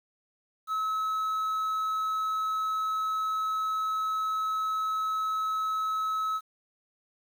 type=tone with quantisation; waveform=triangle; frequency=1291 Hz; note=E6; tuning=37 cents flat; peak=-25 dBFS; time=0.67-6.41 s; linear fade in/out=50 ms; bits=9; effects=none